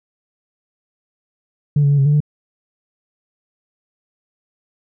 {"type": "tone with pitch steps", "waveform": "sine", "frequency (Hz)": [146.1, 141.9, 143.2, 136.9, 146.8, 148.6], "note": ["D3", "C#3", "D3", "C#3", "D3", "D3"], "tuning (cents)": [-9, 41, -43, -21, 0, 21], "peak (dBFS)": -9, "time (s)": [1.76, 2.204], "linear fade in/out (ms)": 5, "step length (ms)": 74, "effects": ["tanh soft clip ceiling -8 dBFS"]}